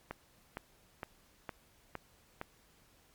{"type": "click train", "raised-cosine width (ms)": 0.5, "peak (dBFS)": -24, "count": 6, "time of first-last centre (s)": [0.11, 2.414], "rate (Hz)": 2.17, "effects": ["pink hiss -66 dBFS RMS until 3.14 s", "MP3 96 kbps"]}